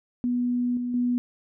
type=tone with level steps; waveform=sine; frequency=244.9 Hz; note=B3; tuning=14 cents flat; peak=-22 / -26 / -21 dBFS; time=0.24-1.18 s; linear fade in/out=0 ms; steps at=0.77 / 0.94 s; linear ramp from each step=2 ms; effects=none